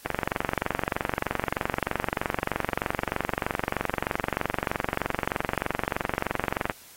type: click train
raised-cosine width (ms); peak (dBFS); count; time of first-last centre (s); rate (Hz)
0.5; -10; 155; 0.06-6.698; 23.2
effects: white hiss -50 dBFS RMS until 6.96 s + AAC 48 kbps

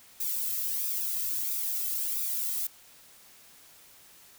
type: noise with flanger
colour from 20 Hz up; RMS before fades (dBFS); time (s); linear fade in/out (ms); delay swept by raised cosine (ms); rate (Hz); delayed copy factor
violet; -31; 0.2-2.67; 5; 0.82 to 1.57; 1.5; +0.6
effects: white hiss -55 dBFS RMS until 4.38 s

